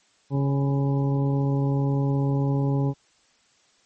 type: harmonic tone with a mistuned harmonic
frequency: 138.59 Hz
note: C#3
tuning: in tune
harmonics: 1 / 2 / 3 / 4 / 6 / 7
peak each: -21 / -27 / -32 / -36 / -37 / -42 dBFS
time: 0.3-2.94 s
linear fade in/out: 50 ms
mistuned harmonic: 7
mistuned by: +40 cents
effects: white hiss -62 dBFS RMS until 3.85 s + MP3 32 kbps